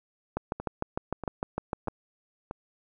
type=two click trains; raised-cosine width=1 ms; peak=-21 / -15 dBFS; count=4 / 11; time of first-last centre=0.6-2.511 / 0.37-1.883 s; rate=1.57 / 6.61 Hz; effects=none